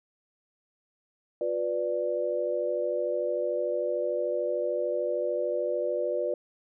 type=chord; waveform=sine; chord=B diminished; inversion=second; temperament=equal with one note detuned; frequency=357.2 / 493.9 / 587.3 Hz; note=F4 / B4 / D5; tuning=+39 / 0 / 0 cents; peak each=-33 / -30 / -29 dBFS; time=1.41-6.34 s; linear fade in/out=2 ms; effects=none